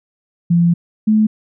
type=tone pair in turn; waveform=sine; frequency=171.2 / 215.7 Hz; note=F3 / A3; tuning=-34 / -34 cents; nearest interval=major third; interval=400 cents; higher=second; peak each=-9 dBFS; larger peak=neither; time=0.5-0.74 / 1.07-1.27 s; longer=first; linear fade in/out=10 ms; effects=none